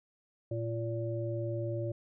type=harmonic tone; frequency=115.1 Hz; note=A#2; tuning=22 cents flat; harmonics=1 / 3 / 5; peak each=-34 / -38 / -38 dBFS; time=0.51-1.92 s; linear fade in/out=5 ms; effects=none